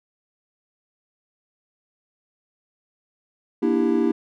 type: chord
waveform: triangle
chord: E half-diminished seventh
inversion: second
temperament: just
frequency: 237.3 / 296.7 / 329.6 / 395.6 Hz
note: Bb3 / D4 / E4 / G4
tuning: +31 / +18 / 0 / +16 cents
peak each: -21 / -22 / -20 / -22 dBFS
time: 3.62-4.12 s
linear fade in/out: 10 ms
effects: none